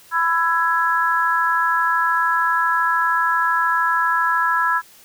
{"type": "harmonic tone", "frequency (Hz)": 332.9, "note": "E4", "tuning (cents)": 17, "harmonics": [3, 4, 5], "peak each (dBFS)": [-20, -20, -20], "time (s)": [0.11, 4.82], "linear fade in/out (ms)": 50, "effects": ["white hiss -48 dBFS RMS until 5.04 s"]}